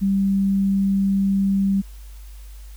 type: tone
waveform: sine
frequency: 195.7 Hz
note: G3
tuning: 3 cents flat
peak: -16 dBFS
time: 0.01-1.82 s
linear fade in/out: 20 ms
effects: added 50 Hz sine -36 dBFS peak until 2.76 s + white hiss -52 dBFS RMS until 2.76 s